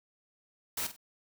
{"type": "noise with echo", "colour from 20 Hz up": "white", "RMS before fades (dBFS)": -34, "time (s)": [0.77, 0.87], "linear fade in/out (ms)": 5, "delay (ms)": 47, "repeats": 2, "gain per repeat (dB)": -11, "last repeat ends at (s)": 0.964, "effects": []}